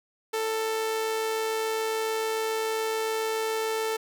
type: tone with amplitude modulation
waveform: sawtooth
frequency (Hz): 442.9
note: A4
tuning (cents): +11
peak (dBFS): -21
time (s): 0.33-3.97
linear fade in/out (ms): 10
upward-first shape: sine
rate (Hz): 107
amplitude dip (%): 30
effects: none